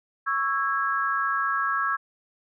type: tone cluster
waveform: sine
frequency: 1110 / 1324 / 1645 Hz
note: C#6 / E6 / G#6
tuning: +2 / +7 / -17 cents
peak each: -27 dBFS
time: 0.26-1.97 s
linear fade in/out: 20 ms
effects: none